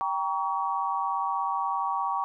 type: chord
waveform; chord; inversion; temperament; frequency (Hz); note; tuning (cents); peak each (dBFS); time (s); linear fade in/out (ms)
sine; G diminished; none; just; 784 / 940.8 / 1128.9; G5 / Bb5 / Db6; 0 / +16 / +31; -31 / -30 / -29; 0.01-2.24; 0
effects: none